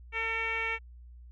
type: tone with low-pass filter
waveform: 10% pulse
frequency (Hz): 451.5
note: A4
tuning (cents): +45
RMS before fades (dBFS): -32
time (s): 0.12-0.79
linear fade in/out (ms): 50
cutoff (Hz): 2400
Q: 5.3
effects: added 60 Hz sine -47 dBFS peak until 1.31 s